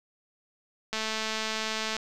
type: click train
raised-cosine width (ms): 0.2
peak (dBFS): -14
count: 228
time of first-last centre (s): 0.93-1.967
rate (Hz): 219
effects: none